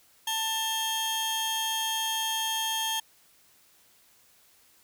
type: tone pair together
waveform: sawtooth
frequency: 888 / 3227 Hz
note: A5 / G7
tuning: +16 / +50 cents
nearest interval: octave + minor seventh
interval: 2234 cents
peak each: -28 / -26 dBFS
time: 0.27-3 s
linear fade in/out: 5 ms
effects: white hiss -61 dBFS RMS until 4.83 s